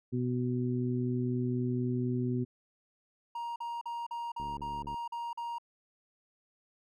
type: harmonic tone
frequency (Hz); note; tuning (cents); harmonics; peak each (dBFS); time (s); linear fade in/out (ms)
124.1; B2; +9; 1 / 2 / 3; -32 / -32 / -37; 0.12-2.45; 20
type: tone bursts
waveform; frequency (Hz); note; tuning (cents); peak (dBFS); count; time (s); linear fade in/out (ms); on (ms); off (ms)
triangle; 940; A#5; +14; -33; 9; 3.35-5.584; 5; 210; 43
type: click train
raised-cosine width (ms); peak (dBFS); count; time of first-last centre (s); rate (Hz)
3; -34; 40; 4.4-4.943; 71.8
effects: none